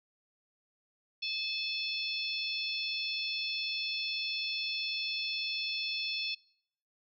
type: harmonic tone with a mistuned harmonic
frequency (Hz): 864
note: A5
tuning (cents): -32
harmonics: 3 / 4 / 5 / 6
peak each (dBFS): -37 / -38 / -39 / -40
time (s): 1.22-6.35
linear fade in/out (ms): 10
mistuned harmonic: 6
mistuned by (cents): +43
effects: noise-tail reverb RT60 0.7 s tail -25 dB re dry